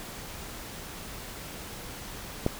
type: click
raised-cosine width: 2 ms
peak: -10 dBFS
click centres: 2.464 s
effects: pink hiss -41 dBFS RMS until 2.59 s

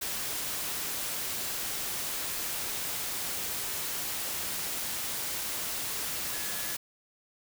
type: tone in noise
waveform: sine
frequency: 1700 Hz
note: G#6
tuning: 40 cents sharp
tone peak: -45 dBFS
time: 6.33-6.75 s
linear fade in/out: 10 ms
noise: white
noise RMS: -34 dBFS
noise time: 0.01-6.77 s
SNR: -14 dB
effects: none

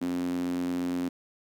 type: tone with high-pass filter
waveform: sawtooth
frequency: 88.6 Hz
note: F2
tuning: 25 cents sharp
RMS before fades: -30 dBFS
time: 0.01-1.09 s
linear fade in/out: 10 ms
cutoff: 250 Hz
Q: 7.8
effects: none

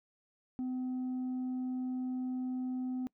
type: tone with tanh clipping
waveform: sine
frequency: 254.7 Hz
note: C4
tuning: 46 cents flat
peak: -34 dBFS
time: 0.59-3.07 s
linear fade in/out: 0 ms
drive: 2 dB
effects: noise-tail reverb RT60 0.1 s tail -24 dB re dry

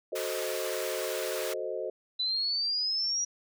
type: chord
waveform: sine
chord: F# diminished seventh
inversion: none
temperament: equal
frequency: 370 / 440 / 523.3 / 622.3 Hz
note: F#4 / A4 / C5 / Eb5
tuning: 0 / 0 / 0 / 0 cents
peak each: -38 / -37 / -36 / -37 dBFS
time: 0.12-1.9 s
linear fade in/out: 5 ms
type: high-pass noise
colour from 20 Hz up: pink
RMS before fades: -38 dBFS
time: 0.15-1.54 s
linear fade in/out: 10 ms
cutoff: 980 Hz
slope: 24 dB/octave
type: exponential sweep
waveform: sine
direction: up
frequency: 3972 to 5790 Hz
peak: -27 dBFS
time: 2.19-3.25 s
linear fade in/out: 10 ms
effects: none

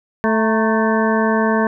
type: harmonic tone with a mistuned harmonic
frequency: 220 Hz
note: A3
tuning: in tune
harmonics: 1 / 2 / 3 / 4 / 5 / 7 / 8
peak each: -17 / -20 / -22 / -23 / -24 / -25 / -26 dBFS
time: 0.24-1.67 s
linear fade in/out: 0 ms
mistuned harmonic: 4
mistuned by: +70 cents
effects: none

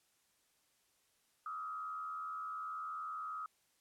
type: tone with frequency modulation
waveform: sine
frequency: 1269 Hz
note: D#6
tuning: 34 cents sharp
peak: -40 dBFS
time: 1.46-3.46 s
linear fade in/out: 2 ms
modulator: 81.3 Hz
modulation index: 0.8
effects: white hiss -75 dBFS RMS until 3.8 s + low-pass 12000 Hz 12 dB/octave

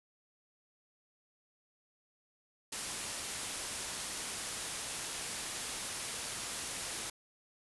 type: low-pass noise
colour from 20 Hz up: white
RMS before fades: -41 dBFS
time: 2.72-7.1 s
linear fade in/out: 5 ms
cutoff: 11000 Hz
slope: 96 dB/octave
effects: none

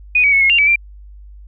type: tone with pitch steps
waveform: sine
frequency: 2477 / 2270 / 2200 / 2163 / 2781 / 2293 / 2365 Hz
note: D#7 / C#7 / C#7 / C#7 / F7 / D7 / D7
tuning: -8 / +41 / -14 / -43 / -8 / -42 / +12 cents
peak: -9 dBFS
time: 0.15-0.759 s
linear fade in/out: 5 ms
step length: 87 ms
effects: added 50 Hz sine -35 dBFS peak until 1.47 s

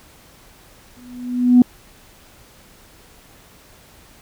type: tone with exponential growth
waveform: sine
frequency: 246.9 Hz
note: B3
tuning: in tune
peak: -3 dBFS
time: 0.97-1.62 s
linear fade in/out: 2 ms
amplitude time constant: 140 ms
effects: tanh soft clip ceiling -2 dBFS + pink hiss -48 dBFS RMS until 4.21 s

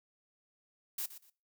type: noise with echo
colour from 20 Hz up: blue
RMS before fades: -37 dBFS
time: 0.98-1.06 s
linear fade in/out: 5 ms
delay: 120 ms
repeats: 2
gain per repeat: -13 dB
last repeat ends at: 1.3 s
effects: noise-tail reverb RT60 0.3 s tail -18 dB re dry

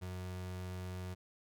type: tone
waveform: 35% pulse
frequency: 91.5 Hz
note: F#2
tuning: 19 cents flat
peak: -39 dBFS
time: 0.01-1.15 s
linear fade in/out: 20 ms
effects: none

